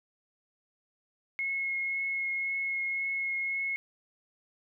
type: tone with vibrato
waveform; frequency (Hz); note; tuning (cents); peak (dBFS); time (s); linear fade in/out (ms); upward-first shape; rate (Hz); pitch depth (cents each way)
sine; 2170; C#7; -37; -29; 1.39-3.76; 0; triangle; 1.9; 11
effects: none